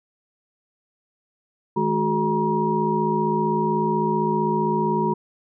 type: tone cluster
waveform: sine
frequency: 156.4 / 211.3 / 368.2 / 423.9 / 951 Hz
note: D#3 / G#3 / F#4 / G#4 / A#5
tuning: +9 / +30 / -8 / +35 / +34 cents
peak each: -28 / -25 / -24 / -29 / -23 dBFS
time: 1.76-5.14 s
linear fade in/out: 10 ms
effects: none